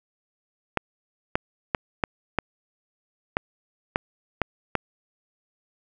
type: clicks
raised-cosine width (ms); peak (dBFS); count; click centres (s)
0.5; -6; 9; 0.773 / 1.355 / 1.748 / 2.038 / 2.387 / 3.369 / 3.959 / 4.417 / 4.753
effects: none